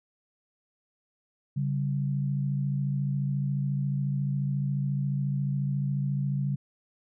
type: tone pair together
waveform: sine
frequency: 139.71 / 193.9 Hz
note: C#3 / G3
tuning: +14 / -19 cents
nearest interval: tritone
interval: 567 cents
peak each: -26 / -33 dBFS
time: 1.56-6.56 s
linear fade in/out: 10 ms
effects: none